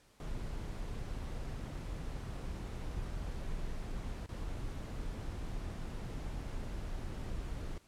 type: noise with dropouts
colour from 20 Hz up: brown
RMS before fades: -40 dBFS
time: 0.2-7.78 s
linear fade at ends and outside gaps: 2 ms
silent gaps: 4.262-4.29 s
effects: pink hiss -66 dBFS RMS until 7.87 s + low-pass 11000 Hz 12 dB/octave